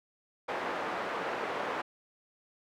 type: band-pass noise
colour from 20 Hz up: pink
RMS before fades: -35 dBFS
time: 0.48-1.82 s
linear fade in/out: 10 ms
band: 470 to 1600 Hz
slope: 12 dB/octave
effects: none